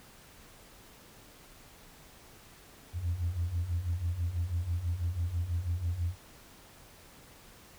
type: beating tone pair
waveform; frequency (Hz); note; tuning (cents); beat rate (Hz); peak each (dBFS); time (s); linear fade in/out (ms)
sine; 82.41 / 88.51; E2 / F2; 0 / +24; 6.1; -34 / -30; 2.93-6.16; 50
effects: tanh soft clip ceiling -24 dBFS + pink hiss -55 dBFS RMS until 7.78 s